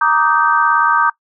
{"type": "chord", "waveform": "sine", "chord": "Eb major seventh", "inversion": "second", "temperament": "just", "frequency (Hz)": [933.4, 1166.7, 1244.5, 1555.6], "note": ["Bb5", "D6", "Eb6", "G6"], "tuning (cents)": [2, -12, 0, -14], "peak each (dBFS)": -16, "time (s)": [0.01, 1.1], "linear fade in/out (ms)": 5, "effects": ["noise-tail reverb RT60 0.1 s tail -21 dB re dry"]}